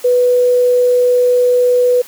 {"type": "tone with quantisation", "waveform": "sine", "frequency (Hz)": 493.9, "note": "B4", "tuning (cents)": 0, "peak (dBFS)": -8, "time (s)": [0.04, 2.02], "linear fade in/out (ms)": 10, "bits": 6, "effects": ["white hiss -37 dBFS RMS until 2.07 s", "high-pass 150 Hz 12 dB/octave"]}